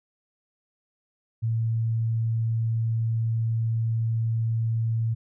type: tone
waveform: sine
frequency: 113.5 Hz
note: A#2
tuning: 46 cents flat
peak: -22 dBFS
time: 1.42-5.15 s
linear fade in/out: 20 ms
effects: none